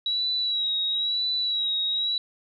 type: tone with vibrato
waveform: sine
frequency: 3879 Hz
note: B7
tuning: 32 cents flat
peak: -23 dBFS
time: 0.06-2.18 s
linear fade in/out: 2 ms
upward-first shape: sine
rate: 1 Hz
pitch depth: 44 cents each way
effects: none